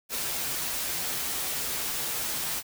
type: noise with comb filter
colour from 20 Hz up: white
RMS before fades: -31 dBFS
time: 0.09-2.63 s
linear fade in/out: 50 ms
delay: 9.9 ms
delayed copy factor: -0.55
effects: none